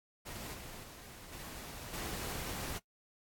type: noise with level steps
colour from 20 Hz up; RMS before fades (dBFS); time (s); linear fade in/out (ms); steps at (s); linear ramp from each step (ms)
pink; -45 / -49 / -52 / -47 / -41; 0.25-2.79; 20; 0.54 / 0.83 / 1.32 / 1.93; 10
effects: noise-tail reverb RT60 0.1 s tail -19 dB re dry + AAC 64 kbps